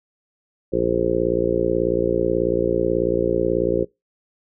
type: harmonic tone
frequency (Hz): 58.27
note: A#1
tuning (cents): 0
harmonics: 1 / 2 / 3 / 4 / 5 / 6 / 7 / 8 / 9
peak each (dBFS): -32 / -33 / -29 / -33 / -29 / -23 / -23 / -26 / -24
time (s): 0.72-3.85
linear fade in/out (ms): 20
effects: noise-tail reverb RT60 0.2 s tail -24 dB re dry